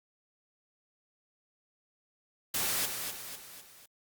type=noise with echo; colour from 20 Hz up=white; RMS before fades=-31 dBFS; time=2.54-2.86 s; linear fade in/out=5 ms; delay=250 ms; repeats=4; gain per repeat=-6 dB; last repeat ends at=3.86 s; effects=Opus 48 kbps